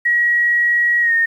sine tone with pitch glide, 1908 to 1839.8 Hz, A#6 to A#6, +40 to -23 cents, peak -12 dBFS, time 0.05-1.26 s, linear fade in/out 10 ms, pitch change -63 cents, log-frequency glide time 1.01-1.13 s, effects 8-bit

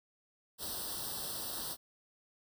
white noise with comb filter, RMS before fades -40 dBFS, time 0.58-1.77 s, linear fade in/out 50 ms, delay 0.22 ms, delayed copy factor +0.95, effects none

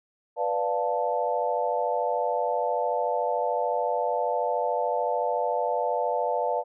sine chord, B half-diminished seventh, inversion none, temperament equal with one note detuned, 493.9 / 587.3 / 701.3 / 880 Hz, B4 / D5 / F5 / A5, 0 / 0 / +7 / 0 cents, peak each -29 dBFS, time 0.36-6.64 s, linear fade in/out 50 ms, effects none

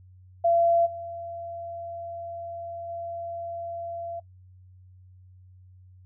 sine tone with level steps, 680 Hz, F5, 46 cents flat, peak -18 / -34 / -32 dBFS, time 0.44-4.2 s, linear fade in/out 10 ms, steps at 0.85 / 2.88 s, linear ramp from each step 20 ms, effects noise-tail reverb RT60 0.1 s tail -21 dB re dry + added 92 Hz sine -49 dBFS peak until 6.05 s

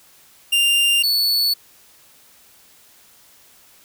45% pulse tone pair in turn, 2794 / 4439 Hz, F7 / C#8, 0 / +2 cents, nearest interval minor sixth, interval 802 cents, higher second, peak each -14 / -15 dBFS, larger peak first, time 0.52-1.03 / 1.03-1.54 s, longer neither, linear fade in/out 10 ms, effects white hiss -51 dBFS RMS until 3.84 s

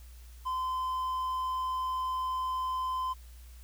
triangle tone, 1028 Hz, C6, 31 cents flat, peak -28 dBFS, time 0.45-3.14 s, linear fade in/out 20 ms, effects added 60 Hz sine -47 dBFS peak until 3.63 s + white hiss -60 dBFS RMS until 3.63 s

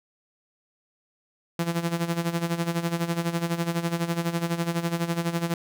sawtooth tone with tremolo, 169.1 Hz, E3, 44 cents sharp, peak -18 dBFS, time 1.59-5.54 s, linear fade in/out 2 ms, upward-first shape sine, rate 12 Hz, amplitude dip 75%, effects none

